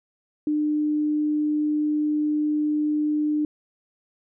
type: tone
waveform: sine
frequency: 300.8 Hz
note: D4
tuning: 42 cents sharp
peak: -20 dBFS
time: 0.47-3.45 s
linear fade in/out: 2 ms
effects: none